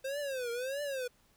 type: tone with vibrato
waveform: square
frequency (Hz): 523.3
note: C5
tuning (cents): 0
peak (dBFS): -35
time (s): 0.04-1.08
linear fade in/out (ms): 10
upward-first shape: triangle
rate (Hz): 1.6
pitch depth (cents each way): 210
effects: pink hiss -68 dBFS RMS until 1.36 s